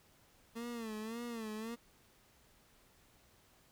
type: tone with vibrato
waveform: 30% pulse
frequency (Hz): 226.4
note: A3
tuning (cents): +50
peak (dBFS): -38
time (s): 0.55-1.76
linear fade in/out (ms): 20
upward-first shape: sine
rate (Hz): 1.8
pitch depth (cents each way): 99
effects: pink hiss -67 dBFS RMS until 3.71 s